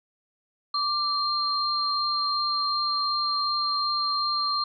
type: tone pair together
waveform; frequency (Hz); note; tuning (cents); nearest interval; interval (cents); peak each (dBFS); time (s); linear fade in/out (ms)
sine; 1174.7 / 4186; D6 / C8; 0 / 0; octave + minor seventh; 2200; -26; 0.74-4.64; 5
effects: none